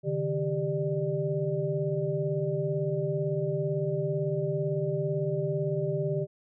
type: tone cluster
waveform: sine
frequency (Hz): 137 / 154.9 / 394.4 / 596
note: C#3 / D#3 / G4 / D5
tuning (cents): -20 / -7 / +11 / +25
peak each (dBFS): -33 / -31 / -31 / -33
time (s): 0.03-6.27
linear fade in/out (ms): 50
effects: none